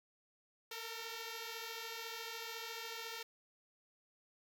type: beating tone pair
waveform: 5% pulse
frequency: 450.2 / 464.2 Hz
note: A4 / A#4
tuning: +40 / -7 cents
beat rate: 14 Hz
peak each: -34 / -36 dBFS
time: 0.71-3.23 s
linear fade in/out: 5 ms
effects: none